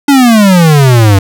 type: exponential sweep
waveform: square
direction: down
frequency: 290 to 94.9 Hz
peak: -3 dBFS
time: 0.08-1.19 s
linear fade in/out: 5 ms
effects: none